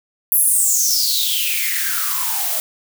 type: noise with high-pass filter sweep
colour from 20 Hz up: blue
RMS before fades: -18 dBFS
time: 0.32-2.6 s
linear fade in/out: 0 ms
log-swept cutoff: 12000 to 610 Hz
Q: 7.9
effects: none

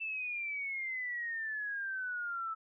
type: exponential sweep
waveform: sine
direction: down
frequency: 2663 to 1307 Hz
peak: -35 dBFS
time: 0-2.55 s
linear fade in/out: 20 ms
effects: none

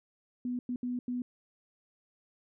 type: tone bursts at uneven times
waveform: sine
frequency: 246.9 Hz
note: B3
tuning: in tune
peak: -31 dBFS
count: 4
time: 0.45-0.59 / 0.69-0.76 / 0.83-0.99 / 1.08-1.22 s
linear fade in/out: 2 ms
effects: none

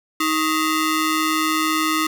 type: ring-modulated tone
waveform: sawtooth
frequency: 784 Hz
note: G5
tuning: in tune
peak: -11 dBFS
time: 0.2-2.07 s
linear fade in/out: 5 ms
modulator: 469 Hz
effects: none

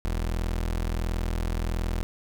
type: tone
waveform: 30% pulse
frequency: 41.44 Hz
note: E1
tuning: 10 cents sharp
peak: -23 dBFS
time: 0.05-2.03 s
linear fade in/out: 0 ms
effects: none

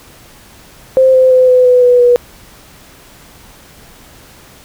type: tone with pitch steps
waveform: sine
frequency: 523 / 516.7 / 510.5 / 504.3 / 498.2 / 492.2 / 486.3 Hz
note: C5 / C5 / C5 / B4 / B4 / B4 / B4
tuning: -1 / -22 / -43 / +36 / +15 / -6 / -27 cents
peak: -4 dBFS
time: 0.97-2.16 s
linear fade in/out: 0 ms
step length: 170 ms
effects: pink hiss -40 dBFS RMS until 4.64 s

